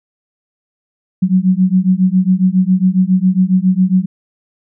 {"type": "beating tone pair", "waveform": "sine", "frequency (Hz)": [182.1, 189.4], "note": ["F#3", "F#3"], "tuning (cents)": [-27, 41], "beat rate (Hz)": 7.3, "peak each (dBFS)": -12, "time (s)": [1.22, 4.06], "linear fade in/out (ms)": 10, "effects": []}